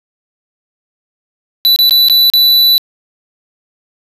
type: tone with dropouts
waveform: square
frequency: 3971 Hz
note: B7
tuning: 9 cents sharp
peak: -6 dBFS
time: 1.65-2.78 s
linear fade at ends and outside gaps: 0 ms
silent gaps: 1.761-1.789 / 1.895-1.909 / 2.085-2.098 / 2.3-2.336 s
effects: resampled to 32000 Hz + 7-bit